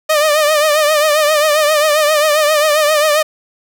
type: tone with vibrato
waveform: sawtooth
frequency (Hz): 606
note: D#5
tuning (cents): -46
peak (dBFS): -6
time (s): 0.09-3.23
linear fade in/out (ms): 10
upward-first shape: triangle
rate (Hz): 7.5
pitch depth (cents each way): 83
effects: none